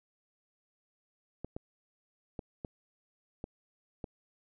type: clicks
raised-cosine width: 2 ms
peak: -25 dBFS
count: 6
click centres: 1.446 / 1.565 / 2.392 / 2.648 / 3.441 / 4.042 s
effects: none